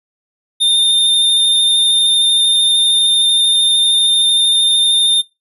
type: tone with vibrato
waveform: square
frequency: 3625 Hz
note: A#7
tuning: 49 cents flat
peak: -10 dBFS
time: 0.6-5.22 s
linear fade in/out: 20 ms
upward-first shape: sine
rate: 13 Hz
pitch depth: 13 cents each way
effects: noise-tail reverb RT60 0.2 s tail -19 dB re dry + resampled to 32000 Hz